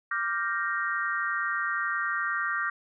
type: chord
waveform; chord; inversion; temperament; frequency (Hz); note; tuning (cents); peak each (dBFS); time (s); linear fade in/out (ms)
sine; G minor seventh; second; equal; 1174.7 / 1396.9 / 1568 / 1864.7; D6 / F6 / G6 / Bb6; 0 / 0 / 0 / 0; -32; 0.11-2.7; 5
effects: none

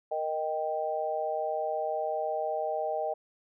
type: chord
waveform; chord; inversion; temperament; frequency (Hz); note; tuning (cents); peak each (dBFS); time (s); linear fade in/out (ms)
sine; Eb major; second; equal; 466.2 / 622.3 / 784; Bb4 / Eb5 / G5; 0 / 0 / 0; -36 / -31 / -33; 0.11-3.14; 10
effects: none

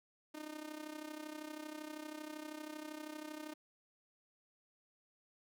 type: tone with amplitude modulation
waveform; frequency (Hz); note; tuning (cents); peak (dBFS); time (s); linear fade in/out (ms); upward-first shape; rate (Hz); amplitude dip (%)
sawtooth; 305.8; D#4; -30; -38; 0.34-3.54; 10; sine; 32.7; 75
effects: none

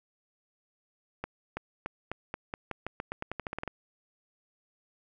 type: accelerating click train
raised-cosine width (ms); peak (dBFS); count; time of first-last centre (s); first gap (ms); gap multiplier
0.5; -19; 18; 1.24-3.677; 330; 0.88
effects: none

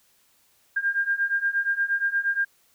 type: beating tone pair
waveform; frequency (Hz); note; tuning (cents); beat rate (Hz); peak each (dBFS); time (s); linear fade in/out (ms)
sine; 1600 / 1608.5; G6 / G6; +35 / +44; 8.5; -26 / -24; 0.76-2.45; 10
effects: white hiss -63 dBFS RMS until 2.74 s

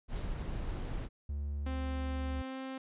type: noise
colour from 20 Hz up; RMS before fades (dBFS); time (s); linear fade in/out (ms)
brown; -37; 0.08-1.09; 50
type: noise with exponential decay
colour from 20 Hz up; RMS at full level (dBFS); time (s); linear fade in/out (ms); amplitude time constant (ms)
blue; -42; 0.16-0.45; 1; 63
type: tone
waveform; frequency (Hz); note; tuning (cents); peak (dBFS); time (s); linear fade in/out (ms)
triangle; 72; D2; -34; -32; 1.29-2.42; 5
type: tone with pitch glide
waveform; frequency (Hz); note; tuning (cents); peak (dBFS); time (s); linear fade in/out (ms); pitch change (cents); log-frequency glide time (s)
sawtooth; 261.6 to 264; C4 to C4; 0 to +16; -35; 1.66-2.78; 5; +16; 2.38-2.6
effects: resampled to 8000 Hz

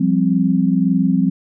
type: chord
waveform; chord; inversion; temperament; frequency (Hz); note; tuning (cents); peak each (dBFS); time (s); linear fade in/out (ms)
sine; F suspended second; none; just; 174.61 / 196.44 / 261.9; F3 / G3 / C4; 0 / +4 / +2; -17; 0-1.3; 10
effects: none

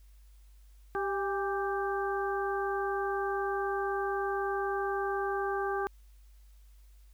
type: harmonic tone with a mistuned harmonic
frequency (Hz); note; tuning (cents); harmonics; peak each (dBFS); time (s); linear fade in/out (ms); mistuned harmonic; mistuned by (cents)
392; G4; 0; 1 / 2 / 3 / 4; -32 / -35 / -37 / -38; 0.95-5.87; 0; 2; +51
effects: added 50 Hz sine -53 dBFS peak until 7.13 s + white hiss -70 dBFS RMS until 7.13 s

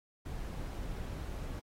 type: noise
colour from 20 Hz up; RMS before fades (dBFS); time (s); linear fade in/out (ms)
brown; -40; 0.25-1.6; 10
effects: AAC 48 kbps

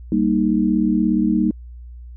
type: chord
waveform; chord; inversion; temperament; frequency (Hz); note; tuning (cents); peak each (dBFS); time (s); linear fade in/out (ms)
sine; Eb major; first; equal; 196 / 233.1 / 311.1; G3 / Bb3 / Eb4; 0 / 0 / 0; -19; 0.12-1.51; 2
effects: added 60 Hz sine -34 dBFS peak until 2.16 s

